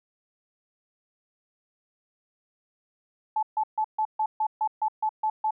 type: tone bursts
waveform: sine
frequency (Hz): 866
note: A5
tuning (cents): -28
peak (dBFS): -22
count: 11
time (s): 3.36-5.508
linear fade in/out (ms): 5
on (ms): 68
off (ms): 140
effects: none